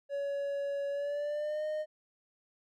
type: tone with pitch glide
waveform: triangle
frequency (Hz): 563 to 614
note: C#5 to D#5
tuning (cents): +27 to -23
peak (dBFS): -30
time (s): 0.09-1.86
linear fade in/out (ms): 50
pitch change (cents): +150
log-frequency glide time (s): 0.9-1.65
effects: none